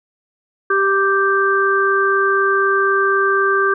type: harmonic tone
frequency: 392 Hz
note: G4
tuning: in tune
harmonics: 1 / 3 / 4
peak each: -17 / -17 / -17 dBFS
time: 0.7-3.74 s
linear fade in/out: 5 ms
effects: none